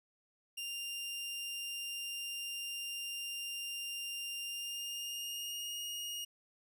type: tone with pitch glide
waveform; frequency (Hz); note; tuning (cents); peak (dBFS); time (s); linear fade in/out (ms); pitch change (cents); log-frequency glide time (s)
sawtooth; 2794 to 2863; F7 to F7; 0 to +42; -36; 0.57-6.25; 10; +42; 4.44-5.81
effects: none